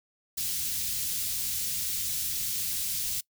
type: band-stop noise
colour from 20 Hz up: white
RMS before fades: -31 dBFS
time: 0.37-3.21 s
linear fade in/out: 10 ms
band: 150 to 3600 Hz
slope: 12 dB/octave
effects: noise-tail reverb RT60 0.1 s tail -23 dB re dry